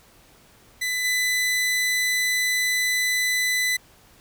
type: tone with level steps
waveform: sawtooth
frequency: 2000 Hz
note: B6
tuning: 21 cents sharp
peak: -20 / -17 dBFS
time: 0.81-3.77 s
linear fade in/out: 10 ms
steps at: 1.04 s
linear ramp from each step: 10 ms
effects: pink hiss -54 dBFS RMS until 4.2 s